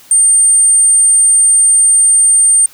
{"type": "tone", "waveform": "sine", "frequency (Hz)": 8780, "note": "C#9", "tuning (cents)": -18, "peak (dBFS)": -5, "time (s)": [0.11, 2.66], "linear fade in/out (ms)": 2, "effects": ["white hiss -41 dBFS RMS until 2.73 s"]}